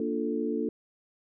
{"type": "chord", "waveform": "sine", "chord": "Bb major seventh", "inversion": "none", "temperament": "equal", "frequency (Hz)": [233.1, 293.7, 349.2, 440], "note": ["Bb3", "D4", "F4", "A4"], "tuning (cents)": [0, 0, 0, 0], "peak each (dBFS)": [-32, -32, -35, -32], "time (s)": [0, 0.69], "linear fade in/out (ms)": 2, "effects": []}